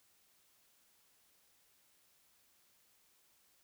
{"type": "silence", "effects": ["white hiss -71 dBFS RMS until 3.63 s"]}